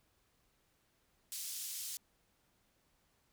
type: band-pass noise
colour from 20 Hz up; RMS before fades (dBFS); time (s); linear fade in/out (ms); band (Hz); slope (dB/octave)
white; -43; 1.32-1.97; 0; 4400 to 12000; 12
effects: pink hiss -75 dBFS RMS until 3.32 s